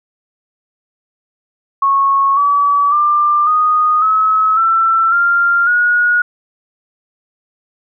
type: tone with pitch steps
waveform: sine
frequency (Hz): 1100 / 1144.1 / 1189.9 / 1237.6 / 1287.1 / 1338.7 / 1392.3 / 1448.1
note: C#6 / D6 / D6 / D#6 / E6 / E6 / F6 / F#6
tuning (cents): -14 / -46 / +22 / -10 / -42 / +26 / -6 / -38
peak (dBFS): -9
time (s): 1.82-6.22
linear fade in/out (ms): 5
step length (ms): 550
effects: none